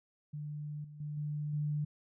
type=tone with level steps; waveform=sine; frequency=148.8 Hz; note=D3; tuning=23 cents sharp; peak=-38 / -47 / -37 / -34 / -31 dBFS; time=0.33-1.85 s; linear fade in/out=10 ms; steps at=0.84 / 1 / 1.17 / 1.53 s; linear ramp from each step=5 ms; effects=none